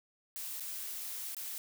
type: noise with dropouts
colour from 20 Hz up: blue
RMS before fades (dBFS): -41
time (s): 0.36-1.58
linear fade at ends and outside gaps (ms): 0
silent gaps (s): 0.598-0.606 / 1.347-1.367
effects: none